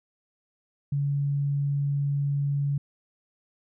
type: tone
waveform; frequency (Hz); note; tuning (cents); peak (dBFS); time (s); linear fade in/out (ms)
sine; 141.8; C#3; +40; -23; 0.92-2.78; 5
effects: none